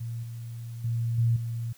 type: tone with level steps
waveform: sine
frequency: 116.4 Hz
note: A#2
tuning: 2 cents flat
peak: -31 / -35 / -25 / -20 / -29 dBFS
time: 0-1.73 s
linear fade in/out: 10 ms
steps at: 0.23 / 0.84 / 1.18 / 1.36 s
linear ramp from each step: 5 ms
effects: white hiss -57 dBFS RMS until 1.77 s